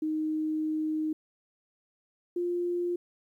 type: tone pair in turn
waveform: sine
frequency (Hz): 311.1 / 350.9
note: D#4 / F4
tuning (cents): 0 / +8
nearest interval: major second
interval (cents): 208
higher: second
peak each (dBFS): -27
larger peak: neither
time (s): 0.02-1.13 / 2.36-2.96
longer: first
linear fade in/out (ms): 5
effects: 11-bit